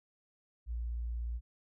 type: tone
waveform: sine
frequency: 58.4 Hz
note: A#1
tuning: 4 cents sharp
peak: -34 dBFS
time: 0.66-1.41 s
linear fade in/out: 50 ms
effects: none